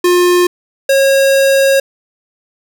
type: tone pair in turn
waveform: square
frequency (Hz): 355.5 / 544.4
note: F4 / C#5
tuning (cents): +31 / -31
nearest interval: perfect fifth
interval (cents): 738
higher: second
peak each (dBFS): -8 / -8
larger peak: neither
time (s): 0.04-0.47 / 0.89-1.8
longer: second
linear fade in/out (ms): 5
effects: none